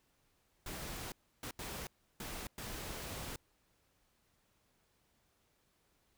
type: noise bursts at uneven times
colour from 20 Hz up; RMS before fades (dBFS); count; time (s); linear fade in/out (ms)
pink; -44; 5; 0.66-1.12 / 1.43-1.51 / 1.59-1.87 / 2.2-2.47 / 2.58-3.36; 2
effects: pink hiss -75 dBFS RMS until 6.17 s